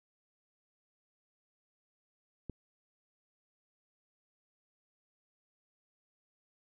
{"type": "click", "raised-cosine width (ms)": 3, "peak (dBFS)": -27, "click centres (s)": 2.497, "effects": []}